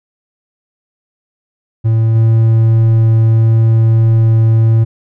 triangle tone with level steps, 112.6 Hz, A2, 40 cents sharp, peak -6 / -4 dBFS, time 1.84-4.85 s, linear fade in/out 20 ms, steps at 2.15 s, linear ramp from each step 5 ms, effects none

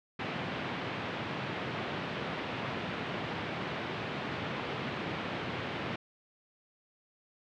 pink band-pass noise, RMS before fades -37 dBFS, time 0.19-5.96 s, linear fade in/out 5 ms, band 110 to 3300 Hz, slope 24 dB/octave, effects none

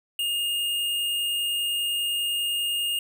sine tone with hard clipping, 2835 Hz, F7, 25 cents sharp, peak -25 dBFS, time 0.19-2.99 s, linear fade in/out 2 ms, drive 18 dB, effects none

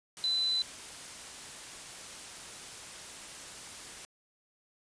sine tone in noise, 4011 Hz, B7, 26 cents sharp, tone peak -27 dBFS, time 0.24-0.62 s, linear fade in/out 0 ms, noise white, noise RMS -45 dBFS, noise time 0.17-4.05 s, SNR +15 dB, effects resampled to 22050 Hz

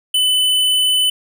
square tone, 3009 Hz, F#7, 28 cents sharp, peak -13 dBFS, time 0.14-1.1 s, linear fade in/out 5 ms, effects none

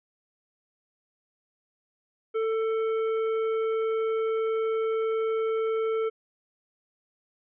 sine tone with tanh clipping, 444.6 Hz, A4, 18 cents sharp, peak -26 dBFS, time 2.34-6.1 s, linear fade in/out 20 ms, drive 11 dB, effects resampled to 8000 Hz

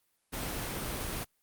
pink noise, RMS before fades -36 dBFS, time 0.32-1.25 s, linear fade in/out 20 ms, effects white hiss -75 dBFS RMS until 1.42 s + Opus 32 kbps

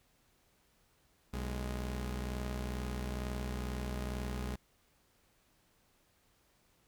sawtooth tone pair together, 62.18 / 207.7 Hz, B1 / G#3, +12 / 0 cents, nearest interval octave + major sixth, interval 2088 cents, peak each -33 / -39 dBFS, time 1.33-4.56 s, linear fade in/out 10 ms, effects pink hiss -71 dBFS RMS until 6.87 s

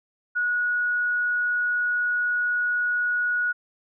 sine tone, 1458 Hz, F#6, 26 cents flat, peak -21 dBFS, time 0.35-3.53 s, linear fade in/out 20 ms, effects none

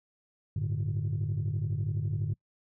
sine chord, G suspended second, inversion none, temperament equal, 98 / 110 / 146.83 Hz, G2 / A2 / D3, 0 / 0 / 0 cents, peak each -31 dBFS, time 0.56-2.34 s, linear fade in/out 5 ms, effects noise-tail reverb RT60 0.1 s tail -26 dB re dry + tanh soft clip ceiling -24 dBFS

